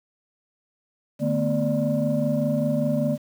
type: tone cluster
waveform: sine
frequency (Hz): 150.1 / 223.5 / 248.6 / 589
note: D3 / A3 / B3 / D5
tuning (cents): +38 / +27 / +12 / +5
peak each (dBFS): -25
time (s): 1.19-3.18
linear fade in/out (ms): 50
effects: tanh soft clip ceiling -13 dBFS + 8-bit